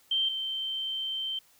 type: tone pair in turn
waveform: sine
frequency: 3136 / 3116 Hz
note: G7 / G7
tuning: 0 / -11 cents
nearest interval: unison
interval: 11 cents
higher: first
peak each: -24 / -30 dBFS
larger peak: first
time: 0.11-0.29 / 0.29-1.39 s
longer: second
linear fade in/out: 5 ms
effects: white hiss -62 dBFS RMS until 1.59 s